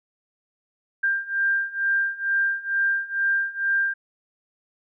sine beating tone pair, 1589 / 1591.2 Hz, G6 / G6, +23 / +25 cents, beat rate 2.2 Hz, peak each -25 / -23 dBFS, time 1.03-3.94 s, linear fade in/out 10 ms, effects none

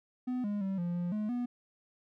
triangle tone with pitch steps, 251.2 / 205.7 / 193.1 / 173.9 / 175.2 / 212.1 / 244.1 Hz, B3 / G#3 / G3 / F3 / F3 / G#3 / B3, +30 / -16 / -26 / -7 / +6 / +37 / -20 cents, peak -29 dBFS, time 0.27-1.46 s, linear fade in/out 10 ms, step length 170 ms, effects none

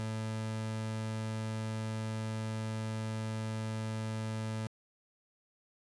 30% pulse tone, 110 Hz, A2, in tune, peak -32 dBFS, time 0-4.67 s, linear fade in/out 0 ms, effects resampled to 24000 Hz

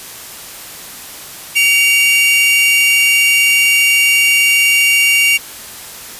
45% pulse tone pair together, 2266 / 2781 Hz, C#7 / F7, +37 / -8 cents, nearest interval major third, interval 355 cents, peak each -12 / -11 dBFS, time 1.55-5.38 s, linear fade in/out 20 ms, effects white hiss -31 dBFS RMS until 6.19 s + resampled to 32000 Hz

